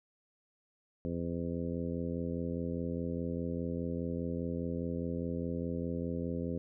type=harmonic tone with a mistuned harmonic; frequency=84.9 Hz; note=F2; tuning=48 cents flat; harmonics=1 / 2 / 3 / 4 / 5 / 6 / 7; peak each=-41 / -38 / -38 / -44 / -43 / -42 / -53 dBFS; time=1.05-6.58 s; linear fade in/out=0 ms; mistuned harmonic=7; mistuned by=+36 cents; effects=none